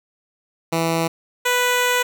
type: tone pair in turn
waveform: 10% pulse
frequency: 164.81 / 493.9 Hz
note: E3 / B4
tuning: 0 / 0 cents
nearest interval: octave + perfect fifth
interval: 1900 cents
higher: second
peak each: -10 / -8 dBFS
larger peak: second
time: 0.72-1.08 / 1.45-2.03 s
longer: second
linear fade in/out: 10 ms
effects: none